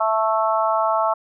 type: harmonic tone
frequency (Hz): 220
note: A3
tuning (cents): 0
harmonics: 3 / 4 / 5 / 6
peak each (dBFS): -21 / -22 / -23 / -24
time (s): 0-1.14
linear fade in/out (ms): 10
effects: none